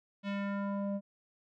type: tone with low-pass filter sweep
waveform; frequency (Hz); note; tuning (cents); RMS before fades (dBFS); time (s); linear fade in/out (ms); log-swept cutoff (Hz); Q
square; 200; G3; +35; -35; 0.23-1.01; 50; 3300 to 510; 1.7
effects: none